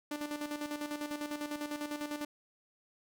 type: tone with tremolo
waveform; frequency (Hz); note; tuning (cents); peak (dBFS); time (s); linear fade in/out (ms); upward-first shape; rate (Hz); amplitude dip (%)
sawtooth; 295.5; D4; +11; -31; 0.11-2.25; 5; square; 10; 60
effects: none